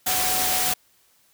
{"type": "tone in noise", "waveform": "sine", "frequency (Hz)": 740, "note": "F#5", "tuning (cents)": 0, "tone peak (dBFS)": -29, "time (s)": [0.06, 0.74], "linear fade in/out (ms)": 10, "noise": "white", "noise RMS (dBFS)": -23, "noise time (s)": [0.06, 0.74], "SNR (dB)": -9, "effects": ["white hiss -61 dBFS RMS until 1.33 s"]}